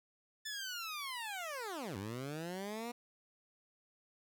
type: linear two-way sweep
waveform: 15% pulse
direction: down then up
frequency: 1764 to 92.9 to 243.8 Hz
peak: -34 dBFS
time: 0.45-2.92 s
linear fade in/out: 10 ms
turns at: 1.97 s
effects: none